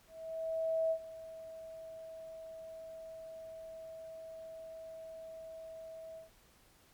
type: tone with ADSR envelope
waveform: sine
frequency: 648 Hz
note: E5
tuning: 30 cents flat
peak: -28 dBFS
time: 0.07-6.3 s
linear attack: 840 ms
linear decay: 73 ms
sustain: -17 dB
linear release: 130 ms
effects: pink hiss -65 dBFS RMS until 6.93 s + MP3 96 kbps